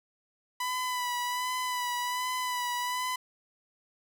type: tone with vibrato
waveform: sawtooth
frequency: 993 Hz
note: B5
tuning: 9 cents sharp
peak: -26 dBFS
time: 0.6-3.16 s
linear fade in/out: 5 ms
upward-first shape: sine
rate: 1.3 Hz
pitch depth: 30 cents each way
effects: none